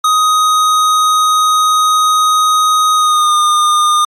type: tone with pitch glide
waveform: square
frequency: 1252 to 1216.4 Hz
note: D#6 to D#6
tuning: +10 to -40 cents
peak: -9 dBFS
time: 0.04-4.05 s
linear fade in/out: 5 ms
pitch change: -50 cents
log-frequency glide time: 2.94-3.34 s
effects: low-pass 11000 Hz 12 dB/octave + AAC 64 kbps